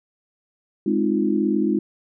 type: chord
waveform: sine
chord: F minor seventh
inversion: first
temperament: equal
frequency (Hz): 207.7 / 261.6 / 311.1 / 349.2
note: Ab3 / C4 / Eb4 / F4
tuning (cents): 0 / 0 / 0 / 0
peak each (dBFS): -22 / -26 / -22 / -24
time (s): 0.86-1.79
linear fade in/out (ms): 5
effects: none